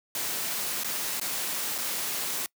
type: noise with dropouts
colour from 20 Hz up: white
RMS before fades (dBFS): -31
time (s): 0.15-2.46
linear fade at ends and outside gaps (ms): 1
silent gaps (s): 0.835-0.845 / 1.199-1.213 / 1.781-1.785
effects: noise-tail reverb RT60 0.1 s tail -24 dB re dry + high-pass 150 Hz 12 dB/octave